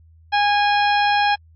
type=harmonic tone with a mistuned harmonic; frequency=822 Hz; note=G#5; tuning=18 cents flat; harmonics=1 / 2 / 3 / 4 / 5 / 6; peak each=-16 / -22 / -26 / -28 / -30 / -32 dBFS; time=0.32-1.36 s; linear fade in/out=20 ms; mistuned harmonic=6; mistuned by=+99 cents; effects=added 81 Hz sine -47 dBFS peak until 1.55 s + AAC 64 kbps